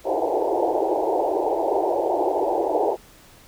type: band-pass noise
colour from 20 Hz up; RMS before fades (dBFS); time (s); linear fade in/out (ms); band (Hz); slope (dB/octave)
pink; -22; 0.04-2.97; 50; 320 to 910; 96
effects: pink hiss -50 dBFS RMS until 3.47 s